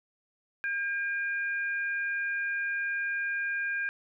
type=tone pair together; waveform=sine; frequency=1609.7 / 2410 Hz; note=G6 / D7; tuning=+45 / +44 cents; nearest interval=perfect fifth; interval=699 cents; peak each=-29 / -37 dBFS; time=0.64-3.89 s; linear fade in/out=0 ms; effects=none